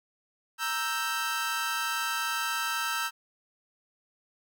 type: chord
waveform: sawtooth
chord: E diminished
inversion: second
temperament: equal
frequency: 932.3 / 1318.5 / 1568 Hz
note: Bb5 / E6 / G6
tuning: 0 / 0 / 0 cents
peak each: -32 / -28 / -29 dBFS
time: 0.58-3.11 s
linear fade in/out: 50 ms
effects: none